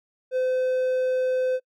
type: tone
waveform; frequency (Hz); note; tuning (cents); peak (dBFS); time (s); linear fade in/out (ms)
triangle; 512; C5; -38; -19; 0.31-1.6; 50
effects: noise-tail reverb RT60 0.1 s tail -26 dB re dry